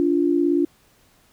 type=tone pair together; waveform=sine; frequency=288.3 / 346 Hz; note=D4 / F4; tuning=-32 / -16 cents; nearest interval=minor third; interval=316 cents; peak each=-19 dBFS; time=0-0.65 s; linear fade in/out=0 ms; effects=pink hiss -58 dBFS RMS until 1.32 s